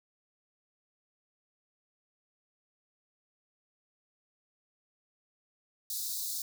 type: high-pass noise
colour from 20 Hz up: white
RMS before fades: -36 dBFS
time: 5.9-6.42 s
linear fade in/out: 2 ms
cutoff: 3700 Hz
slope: 96 dB/octave
effects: none